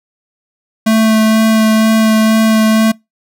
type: tone with vibrato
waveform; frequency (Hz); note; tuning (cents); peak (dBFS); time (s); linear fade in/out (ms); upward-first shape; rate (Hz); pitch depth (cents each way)
square; 220; A3; 0; -8; 0.86-2.92; 10; sine; 2.1; 11
effects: noise-tail reverb RT60 0.2 s tail -25 dB re dry

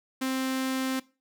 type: tone with notch filter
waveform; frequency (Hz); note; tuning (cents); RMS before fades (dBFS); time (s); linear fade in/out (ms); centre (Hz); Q
sawtooth; 262.4; C4; +5; -29; 0.21-1; 10; 640; 1.4
effects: noise-tail reverb RT60 0.3 s tail -19 dB re dry

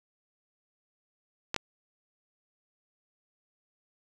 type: clicks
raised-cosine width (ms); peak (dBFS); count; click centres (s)
0.2; -12; 2; 1.544 / 1.563
effects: none

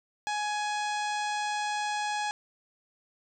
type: harmonic tone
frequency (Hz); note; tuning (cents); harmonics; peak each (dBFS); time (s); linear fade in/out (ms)
837; G#5; +13; 1 / 2 / 3 / 4 / 5 / 6 / 7 / 8 / 9 / 10; -30 / -36 / -40 / -42 / -44 / -46 / -47 / -48 / -49 / -50; 0.27-2.31; 0
effects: none

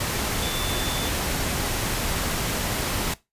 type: tone in noise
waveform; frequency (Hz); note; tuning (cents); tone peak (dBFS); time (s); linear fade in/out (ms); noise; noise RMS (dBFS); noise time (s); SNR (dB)
sine; 3520; A7; 0; -31; 0.42-1.09; 5; pink; -26; 0-3.14; -8
effects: noise-tail reverb RT60 0.2 s tail -18 dB re dry + resampled to 32000 Hz

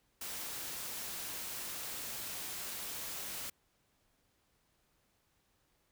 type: noise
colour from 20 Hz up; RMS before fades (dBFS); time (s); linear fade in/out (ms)
white; -42; 0.21-3.5; 5
effects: pink hiss -75 dBFS RMS until 5.91 s

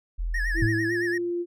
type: tone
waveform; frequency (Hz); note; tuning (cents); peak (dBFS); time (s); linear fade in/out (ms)
sine; 42; E1; +33; -25; 0.18-0.67; 20
type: tone with vibrato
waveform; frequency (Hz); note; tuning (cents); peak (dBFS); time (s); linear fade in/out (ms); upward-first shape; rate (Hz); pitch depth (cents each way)
triangle; 1777; A6; +17; -25; 0.34-1.18; 5; sine; 8.9; 110
type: tone with pitch glide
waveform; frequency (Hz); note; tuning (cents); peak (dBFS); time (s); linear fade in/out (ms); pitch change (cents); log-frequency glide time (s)
sine; 329.6 to 347.8; E4 to F4; 0 to -7; -25; 0.54-1.46; 50; +93; 0.85-0.93
type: tone with exponential decay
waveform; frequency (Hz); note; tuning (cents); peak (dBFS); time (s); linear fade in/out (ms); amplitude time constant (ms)
sine; 110; A2; 0; -19; 0.62-1.31; 0; 150
effects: none

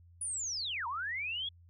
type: linear two-way sweep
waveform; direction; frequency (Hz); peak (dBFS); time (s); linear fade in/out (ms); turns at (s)
sine; down then up; 9880 to 898 to 3405; -34; 0.21-1.49; 5; 0.87
effects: added 86 Hz sine -56 dBFS peak until 1.69 s

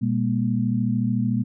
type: tone cluster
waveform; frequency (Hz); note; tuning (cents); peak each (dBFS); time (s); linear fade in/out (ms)
sine; 120.6 / 203.7 / 237.3; B2 / G#3 / A#3; -41 / -33 / +31; -24 / -24 / -24; 0.01-1.44; 20
effects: none

